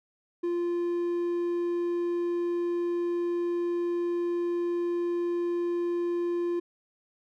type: tone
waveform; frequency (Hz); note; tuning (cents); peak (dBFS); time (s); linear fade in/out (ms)
triangle; 347.1; F4; -11; -24; 0.43-6.6; 10
effects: none